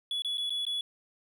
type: tone with dropouts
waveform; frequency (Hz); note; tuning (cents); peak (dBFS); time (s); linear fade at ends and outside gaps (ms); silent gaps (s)
triangle; 3400; G#7; +40; -28; 0.11-0.81; 2; 0.221-0.247 / 0.373-0.38 / 0.496-0.504 / 0.652-0.666
effects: none